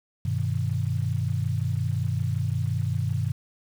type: chord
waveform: sine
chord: G augmented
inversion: none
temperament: equal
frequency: 98 / 123.47 / 155.56 Hz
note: G2 / B2 / D#3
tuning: 0 / 0 / 0 cents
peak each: -27 / -27 / -30 dBFS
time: 0.25-3.32 s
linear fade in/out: 5 ms
effects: 8-bit